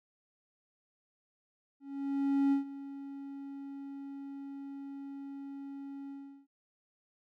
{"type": "tone with ADSR envelope", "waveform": "triangle", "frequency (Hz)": 277.2, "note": "C#4", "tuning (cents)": 0, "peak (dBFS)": -22, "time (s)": [1.8, 6.47], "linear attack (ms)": 720, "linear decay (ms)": 120, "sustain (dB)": -17, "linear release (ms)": 370, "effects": []}